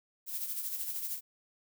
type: noise with tremolo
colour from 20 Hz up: violet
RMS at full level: -35 dBFS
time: 0.26-1.21 s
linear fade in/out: 50 ms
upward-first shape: sine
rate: 13 Hz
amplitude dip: 50%
effects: none